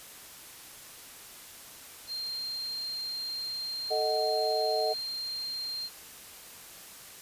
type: tone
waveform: sine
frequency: 4189 Hz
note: C8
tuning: 1 cent sharp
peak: -33 dBFS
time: 2.07-5.9 s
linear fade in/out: 50 ms
type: chord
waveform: sine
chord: D# diminished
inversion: second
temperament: equal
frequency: 440 / 622.3 / 740 Hz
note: A4 / D#5 / F#5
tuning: 0 / 0 / 0 cents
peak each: -31 / -30 / -31 dBFS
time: 3.9-4.94 s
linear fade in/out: 20 ms
effects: white hiss -48 dBFS RMS until 7.21 s + resampled to 32000 Hz